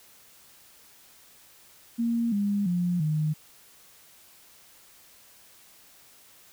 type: tone with pitch steps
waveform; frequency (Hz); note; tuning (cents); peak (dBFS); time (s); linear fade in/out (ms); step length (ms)
sine; 233.1 / 202.9 / 176.66 / 153.79; A#3 / G#3 / F3 / D#3; 0 / -40 / +20 / -20; -23; 1.98-3.34; 20; 340
effects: white hiss -55 dBFS RMS until 6.52 s